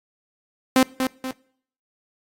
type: tone with echo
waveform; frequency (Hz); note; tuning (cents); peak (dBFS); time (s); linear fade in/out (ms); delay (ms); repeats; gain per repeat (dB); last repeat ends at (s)
sawtooth; 260; C4; -11; -9; 0.76-0.83; 2; 240; 2; -7; 1.31
effects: noise-tail reverb RT60 0.6 s tail -22 dB re dry + AAC 48 kbps